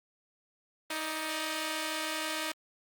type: tone pair together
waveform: 5% pulse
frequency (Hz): 314.7 / 596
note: D#4 / D5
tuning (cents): +20 / +25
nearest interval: major seventh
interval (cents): 1105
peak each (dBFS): -22 / -27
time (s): 0.9-2.52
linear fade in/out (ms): 5
effects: Opus 24 kbps